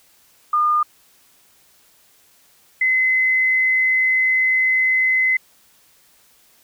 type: tone pair in turn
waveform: sine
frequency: 1214 / 2042 Hz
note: D#6 / C7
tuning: -43 / -43 cents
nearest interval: major sixth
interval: 900 cents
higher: second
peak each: -14 dBFS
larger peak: neither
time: 0.53-0.83 / 2.81-5.37 s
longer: second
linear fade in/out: 5 ms
effects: white hiss -55 dBFS RMS until 6.63 s